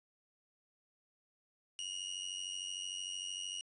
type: tone with amplitude modulation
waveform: sawtooth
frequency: 2878 Hz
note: F#7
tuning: 49 cents flat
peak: -33 dBFS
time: 1.79-3.61 s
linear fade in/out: 0 ms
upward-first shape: sine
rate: 93.2 Hz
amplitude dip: 75%
effects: resampled to 22050 Hz + 11-bit